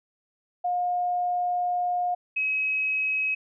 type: tone pair in turn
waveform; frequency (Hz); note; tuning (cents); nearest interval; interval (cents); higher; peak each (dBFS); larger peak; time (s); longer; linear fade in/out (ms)
sine; 714 / 2550; F5 / D#7; +38 / +42; octave + minor seventh; 2204; second; -23; neither; 0.64-2.15 / 2.36-3.35; first; 10
effects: none